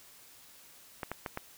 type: clicks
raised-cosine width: 0.5 ms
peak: -20 dBFS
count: 4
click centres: 1.032 / 1.116 / 1.262 / 1.374 s
effects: white hiss -56 dBFS RMS until 1.57 s